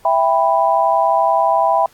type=chord; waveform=sine; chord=E minor; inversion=none; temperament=just; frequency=659.3 / 791.1 / 988.9 Hz; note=E5 / G5 / B5; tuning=0 / +16 / +2 cents; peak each=-16 dBFS; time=0.05-1.86 s; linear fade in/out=2 ms; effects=pink hiss -51 dBFS RMS until 1.93 s + AAC 64 kbps